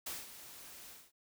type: noise with ADSR envelope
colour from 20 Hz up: white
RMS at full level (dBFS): -40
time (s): 0.06-1.12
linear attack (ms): 9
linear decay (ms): 190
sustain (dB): -12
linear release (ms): 220
effects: none